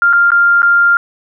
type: tone with dropouts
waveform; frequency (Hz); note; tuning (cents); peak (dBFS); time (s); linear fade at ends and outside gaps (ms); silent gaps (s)
sine; 1396.9; F6; 0; -6; 0.02-0.97; 1; 0.129-0.133 / 0.305-0.318 / 0.619-0.629
effects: none